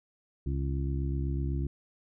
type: harmonic tone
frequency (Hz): 68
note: C#2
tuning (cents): -33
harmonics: 1 / 2 / 3 / 4 / 5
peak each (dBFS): -30 / -33 / -45 / -40 / -41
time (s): 0.46-1.67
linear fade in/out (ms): 5
effects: none